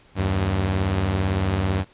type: beating tone pair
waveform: sawtooth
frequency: 77.4 / 95.4 Hz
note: D#2 / G2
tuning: -9 / -47 cents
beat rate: 18 Hz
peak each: -23 / -17 dBFS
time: 0.15-1.85 s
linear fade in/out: 50 ms
effects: pink hiss -54 dBFS RMS until 1.93 s + resampled to 8000 Hz